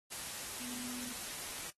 sine tone in noise, 246.9 Hz, B3, in tune, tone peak -46 dBFS, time 0.59-1.13 s, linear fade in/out 20 ms, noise white, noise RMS -43 dBFS, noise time 0.1-1.71 s, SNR -6 dB, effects noise-tail reverb RT60 0.1 s tail -20 dB re dry + AAC 32 kbps

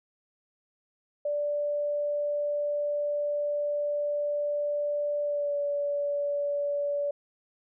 sine tone with pitch glide, 585 to 575.3 Hz, D5 to D5, -7 to -36 cents, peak -26 dBFS, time 1.25-7.11 s, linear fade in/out 5 ms, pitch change -29 cents, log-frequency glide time 5.23-5.56 s, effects none

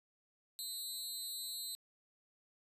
20% pulse tone with amplitude modulation, 4051 Hz, B7, 43 cents sharp, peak -31 dBFS, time 0.59-1.75 s, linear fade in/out 0 ms, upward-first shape sine, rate 289 Hz, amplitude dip 90%, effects resampled to 32000 Hz

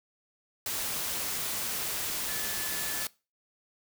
sine tone in noise, 1733 Hz, A6, 27 cents flat, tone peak -41 dBFS, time 2.28-3.05 s, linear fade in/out 2 ms, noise white, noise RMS -33 dBFS, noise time 0.66-3.07 s, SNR -11 dB, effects noise-tail reverb RT60 0.3 s tail -22 dB re dry

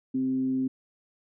sine tone with frequency modulation, 261.6 Hz, C4, in tune, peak -24 dBFS, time 0.14-0.68 s, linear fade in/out 10 ms, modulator 129 Hz, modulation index 0.23, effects none

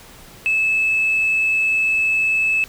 sine tone, 2609 Hz, E7, 18 cents flat, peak -14 dBFS, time 0.46-2.64 s, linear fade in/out 0 ms, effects tanh soft clip ceiling -11 dBFS + pink hiss -43 dBFS RMS until 2.68 s

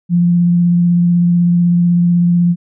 sine tone with vibrato, 173.9 Hz, F3, 7 cents flat, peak -8 dBFS, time 0.09-2.56 s, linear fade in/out 50 ms, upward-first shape triangle, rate 16 Hz, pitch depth 16 cents each way, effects none

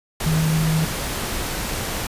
sine tone in noise, 158.5 Hz, D#3, 32 cents sharp, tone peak -17 dBFS, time 0.26-0.85 s, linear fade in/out 5 ms, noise pink, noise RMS -26 dBFS, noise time 0.2-2.07 s, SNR +6 dB, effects resampled to 32000 Hz

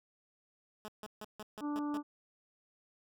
10% pulse tone bursts, 212.8 Hz, G#3, 42 cents sharp, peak -35 dBFS, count 7, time 0.85-1.974 s, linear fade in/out 0 ms, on 32 ms, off 150 ms
harmonic tone, 293.7 Hz, D4, in tune, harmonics 1 / 2 / 3 / 4 / 5, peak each -34 / -51 / -45 / -46 / -57 dBFS, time 1.6-2.03 s, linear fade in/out 50 ms
effects none

